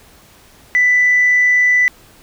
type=tone; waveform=sine; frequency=1986 Hz; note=B6; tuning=9 cents sharp; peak=-8 dBFS; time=0.75-1.88 s; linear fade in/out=0 ms; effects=tanh soft clip ceiling -5 dBFS + pink hiss -46 dBFS RMS until 2.22 s